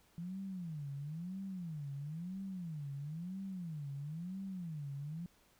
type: tone with vibrato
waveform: sine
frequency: 164.6 Hz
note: E3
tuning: 2 cents flat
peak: -40 dBFS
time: 0.18-5.26 s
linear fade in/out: 0 ms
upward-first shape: sine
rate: 1 Hz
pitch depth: 290 cents each way
effects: pink hiss -69 dBFS RMS until 5.59 s